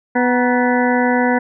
harmonic tone with a mistuned harmonic, 247.9 Hz, B3, 7 cents sharp, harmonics 1 / 2 / 3 / 4 / 6 / 7 / 8, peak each -16 / -19 / -21 / -22 / -24 / -24 / -25 dBFS, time 0.15-1.39 s, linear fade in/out 10 ms, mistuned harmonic 4, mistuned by -66 cents, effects none

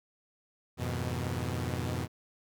sawtooth chord, F half-diminished seventh, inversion none, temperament equal, 87.31 / 103.83 / 123.47 / 155.56 Hz, F2 / Ab2 / Cb3 / Eb3, 0 / 0 / 0 / 0 cents, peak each -32 / -36 / -31 / -37 dBFS, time 0.77-2.08 s, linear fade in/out 50 ms, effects none

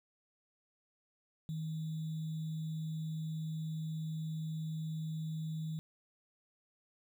sine tone with sample-and-hold, 158.4 Hz, D#3, 31 cents sharp, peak -36 dBFS, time 1.49-5.79 s, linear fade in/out 0 ms, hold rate 3675 Hz, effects none

